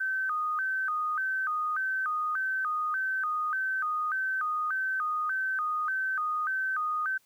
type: tone with vibrato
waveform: sine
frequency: 1380 Hz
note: F6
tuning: 21 cents flat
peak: -27 dBFS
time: 0-7.18 s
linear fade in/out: 10 ms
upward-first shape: square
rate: 1.7 Hz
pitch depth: 190 cents each way
effects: white hiss -67 dBFS RMS until 7.25 s